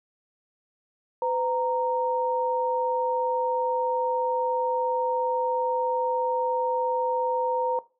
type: tone pair together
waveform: sine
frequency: 506 / 928.5 Hz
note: B4 / A#5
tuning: +42 / -7 cents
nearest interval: major seventh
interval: 1051 cents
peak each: -26 dBFS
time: 1.22-7.79 s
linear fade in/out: 2 ms
effects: noise-tail reverb RT60 0.3 s tail -18 dB re dry